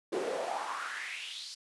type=noise with high-pass filter sweep; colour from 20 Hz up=brown; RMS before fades=-37 dBFS; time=0.12-1.55 s; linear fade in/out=10 ms; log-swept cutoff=350 to 5000 Hz; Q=4.5; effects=high-pass 200 Hz 12 dB/octave + resampled to 24000 Hz